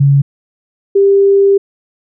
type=tone pair in turn; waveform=sine; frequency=140 / 396 Hz; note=C#3 / G4; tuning=+18 / +18 cents; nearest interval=octave + tritone; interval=1800 cents; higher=second; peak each=-5 dBFS; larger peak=neither; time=0-0.22 / 0.95-1.58 s; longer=second; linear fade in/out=10 ms; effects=none

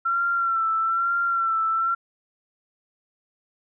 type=tone with vibrato; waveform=sine; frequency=1354 Hz; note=E6; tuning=46 cents sharp; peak=-20 dBFS; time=0.05-1.95 s; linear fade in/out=10 ms; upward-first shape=sine; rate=1.1 Hz; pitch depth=41 cents each way; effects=none

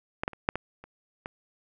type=clicks; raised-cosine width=0.5 ms; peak=-13 / -13 / -28 / -7 / -15 / -30 / -20 dBFS; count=7; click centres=0.235 / 0.279 / 0.333 / 0.489 / 0.556 / 0.84 / 1.259 s; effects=none

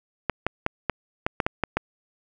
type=clicks; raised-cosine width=0.5 ms; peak=-7 dBFS; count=9; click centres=0.297 / 0.466 / 0.664 / 0.897 / 1.265 / 1.402 / 1.465 / 1.637 / 1.77 s; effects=none

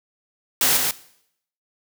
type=noise with echo; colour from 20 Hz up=white; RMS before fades=-18 dBFS; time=0.61-0.77 s; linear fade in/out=2 ms; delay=140 ms; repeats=1; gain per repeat=-4 dB; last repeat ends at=0.91 s; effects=noise-tail reverb RT60 0.7 s tail -18 dB re dry + high-pass 100 Hz 12 dB/octave

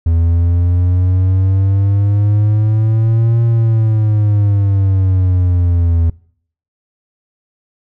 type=exponential two-way sweep; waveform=triangle; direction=up then down; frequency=82.41 to 116.54 to 82.6 Hz; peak=-7 dBFS; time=0.06-6.1 s; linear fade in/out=5 ms; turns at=3.43 s; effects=noise-tail reverb RT60 0.6 s tail -24 dB re dry

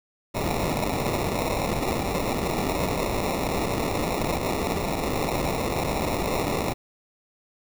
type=noise with sample-and-hold; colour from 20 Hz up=white; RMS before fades=-26 dBFS; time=0.34-6.74 s; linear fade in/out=20 ms; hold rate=1575 Hz; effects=none

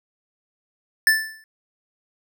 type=tone with exponential decay; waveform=square; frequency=1760 Hz; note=A6; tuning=in tune; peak=-11 dBFS; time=1.07-1.44 s; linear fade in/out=1 ms; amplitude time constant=79 ms; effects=none

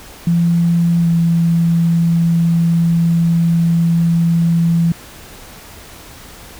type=tone with pitch glide; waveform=sine; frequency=170 to 167.76 Hz; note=F3 to E3; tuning=-46 to +31 cents; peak=-10 dBFS; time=0.27-4.92 s; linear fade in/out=2 ms; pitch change=-23 cents; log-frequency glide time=1.01-1.07 s; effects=pink hiss -37 dBFS RMS until 6.59 s

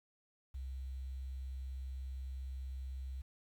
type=tone with quantisation; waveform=sine; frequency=65.41 Hz; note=C2; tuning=in tune; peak=-40 dBFS; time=0.54-3.22 s; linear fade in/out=10 ms; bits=11; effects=none

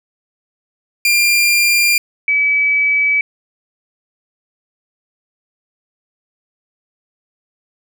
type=tone pair in turn; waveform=sawtooth / sine; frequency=2393 / 2290 Hz; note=D7 / D7; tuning=+32 / -44 cents; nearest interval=minor second; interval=76 cents; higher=first; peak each=-7 / -11 dBFS; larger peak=first; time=1.05-1.98 / 2.28-3.21 s; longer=neither; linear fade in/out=2 ms; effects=none

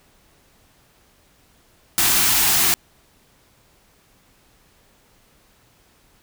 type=band-stop noise; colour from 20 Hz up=white; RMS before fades=-17 dBFS; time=1.98-2.74 s; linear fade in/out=0 ms; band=420 to 650 Hz; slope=96 dB/octave; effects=pink hiss -57 dBFS RMS until 6.22 s

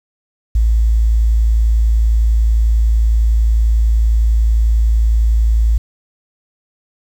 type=tone; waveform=sine; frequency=55.5 Hz; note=A1; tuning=16 cents sharp; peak=-9 dBFS; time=0.55-5.78 s; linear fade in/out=5 ms; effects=7-bit

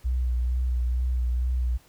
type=tone with vibrato; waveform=sine; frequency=61.74 Hz; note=B1; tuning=in tune; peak=-22 dBFS; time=0.04-1.78 s; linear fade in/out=20 ms; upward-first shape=sine; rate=2.2 Hz; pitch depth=31 cents each way; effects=pink hiss -58 dBFS RMS until 1.88 s

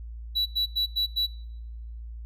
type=tone bursts; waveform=triangle; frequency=3934 Hz; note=B7; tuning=7 cents flat; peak=-21 dBFS; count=5; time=0.35-1.268 s; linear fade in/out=20 ms; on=110 ms; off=92 ms; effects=noise-tail reverb RT60 0.9 s tail -25 dB re dry + added 57 Hz sine -36 dBFS peak until 2.25 s

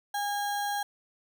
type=tone with sample-and-hold; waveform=sine; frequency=815 Hz; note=G#5; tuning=33 cents flat; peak=-28 dBFS; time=0.14-0.83 s; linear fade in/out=5 ms; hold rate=2450 Hz; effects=none

